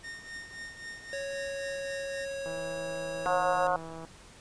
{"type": "tone with tremolo", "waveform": "45% pulse", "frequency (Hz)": 1837, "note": "A#6", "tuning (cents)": -26, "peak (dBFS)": -38, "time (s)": [0.03, 2.26], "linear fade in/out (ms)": 20, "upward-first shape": "triangle", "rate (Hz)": 3.8, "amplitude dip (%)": 75}
{"type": "tone with pitch glide", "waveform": "square", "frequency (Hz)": [553, 548.9], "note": ["C#5", "C#5"], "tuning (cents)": [-4, -17], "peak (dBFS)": -35, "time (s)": [1.13, 3.67], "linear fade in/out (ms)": 0, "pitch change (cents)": -13, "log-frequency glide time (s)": [1.32, 2.53]}
{"type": "click train", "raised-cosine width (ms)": 1, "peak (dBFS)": -30, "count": 260, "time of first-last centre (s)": [2.46, 4.049], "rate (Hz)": 163}
{"type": "harmonic tone", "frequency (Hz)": 180.7, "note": "F#3", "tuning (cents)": -41, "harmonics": [3, 4, 5, 6, 7, 8], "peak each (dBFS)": [-31, -29, -33, -33, -36, -36], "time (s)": [3.26, 3.76], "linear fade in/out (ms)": 0}
{"effects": ["pink hiss -53 dBFS RMS until 4.4 s", "resampled to 22050 Hz"]}